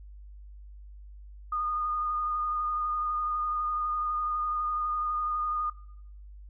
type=tone with vibrato; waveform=sine; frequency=1226 Hz; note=D#6; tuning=26 cents flat; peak=-27 dBFS; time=1.52-5.7 s; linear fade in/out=5 ms; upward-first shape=triangle; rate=12 Hz; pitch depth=21 cents each way; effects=noise-tail reverb RT60 0.7 s tail -20 dB re dry + added 50 Hz sine -44 dBFS peak until 6.49 s